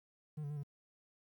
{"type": "tone with pitch steps", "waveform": "triangle", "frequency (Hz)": [152.1, 143.4, 149.1, 142.3], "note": ["D#3", "D3", "D3", "C#3"], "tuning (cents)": [-39, -41, 27, 46], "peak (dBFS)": -37, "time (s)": [0.37, 0.634], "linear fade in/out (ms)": 10, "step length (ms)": 66, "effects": ["12-bit"]}